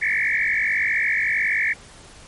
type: tone with frequency modulation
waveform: sine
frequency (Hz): 2007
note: B6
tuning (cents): +27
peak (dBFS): -18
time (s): 0.01-1.74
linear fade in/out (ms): 20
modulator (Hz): 49.3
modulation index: 5.6
effects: pink hiss -45 dBFS RMS until 2.27 s + MP3 48 kbps